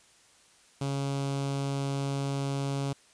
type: tone with notch filter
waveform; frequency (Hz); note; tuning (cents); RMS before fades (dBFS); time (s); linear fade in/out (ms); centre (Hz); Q
sawtooth; 138.59; C#3; 0; -31; 0.81-2.93; 5; 1800; 1.6
effects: white hiss -60 dBFS RMS until 3.13 s + resampled to 22050 Hz